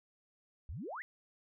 sine exponential sweep, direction up, 59.2 to 2093 Hz, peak -40 dBFS, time 0.69-1.02 s, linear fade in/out 0 ms, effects none

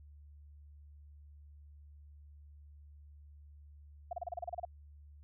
sine tone bursts, 698.5 Hz, F5, in tune, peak -35 dBFS, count 11, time 4.11-4.651 s, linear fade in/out 5 ms, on 21 ms, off 31 ms, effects added 73 Hz sine -53 dBFS peak until 5.23 s

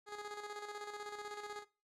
15% pulse tone with tremolo, 415.3 Hz, G#4, in tune, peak -36 dBFS, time 0.06-1.65 s, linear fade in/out 50 ms, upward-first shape square, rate 16 Hz, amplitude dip 50%, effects noise-tail reverb RT60 0.3 s tail -18 dB re dry + low-pass 8000 Hz 12 dB/octave

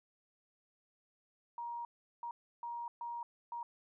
sine tone bursts at uneven times, 945 Hz, A#5, 23 cents sharp, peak -39 dBFS, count 5, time 1.58-1.85 / 2.23-2.31 / 2.63-2.88 / 3.01-3.23 / 3.52-3.63 s, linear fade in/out 2 ms, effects none

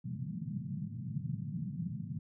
white band-pass noise, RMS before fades -39 dBFS, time 0.04-2.19 s, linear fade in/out 5 ms, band 110 to 200 Hz, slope 48 dB/octave, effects none

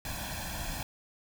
pink noise with comb filter, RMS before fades -37 dBFS, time 0.05-0.83 s, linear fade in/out 2 ms, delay 1.2 ms, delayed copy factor +0.8, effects none

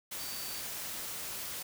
sine tone in noise, 4594 Hz, D8, 39 cents flat, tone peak -45 dBFS, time 0.19-0.6 s, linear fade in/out 10 ms, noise white, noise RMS -40 dBFS, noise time 0.11-1.63 s, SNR -8 dB, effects none

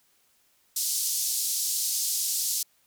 pink band-pass noise, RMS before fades -28 dBFS, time 0.76-2.63 s, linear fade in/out 5 ms, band 4900 to 15000 Hz, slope 24 dB/octave, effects white hiss -66 dBFS RMS until 2.86 s

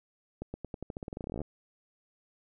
accelerating click train, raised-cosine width 2 ms, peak -24 dBFS, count 22, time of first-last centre 0.42-1.417 s, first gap 120 ms, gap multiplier 0.89, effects none

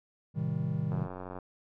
triangle chord, A half-diminished seventh, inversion none, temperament just, 110 / 132 / 158.4 / 198 Hz, A2 / C3 / Eb3 / G3, 0 / +16 / +31 / +18 cents, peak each -35 / -33 / -30 / -36 dBFS, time 0.34-1.08 s, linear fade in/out 50 ms
click train, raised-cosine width 1 ms, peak -27 dBFS, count 44, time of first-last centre 0.92-1.387 s, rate 92 Hz
effects none

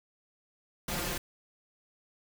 pink noise with comb filter, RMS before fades -34 dBFS, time 0.88-1.18 s, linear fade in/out 5 ms, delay 5.7 ms, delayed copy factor +1, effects none

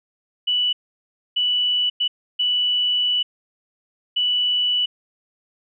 sine tone bursts at uneven times, 2961 Hz, F#7, 1 cent sharp, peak -17 dBFS, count 5, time 0.47-0.73 / 1.36-1.9 / 2-2.08 / 2.39-3.23 / 4.16-4.86 s, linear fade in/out 10 ms, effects none

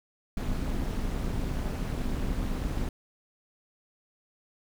brown noise with amplitude modulation, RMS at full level -27 dBFS, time 0.37-2.89 s, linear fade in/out 2 ms, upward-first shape sine, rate 221 Hz, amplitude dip 70%, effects none

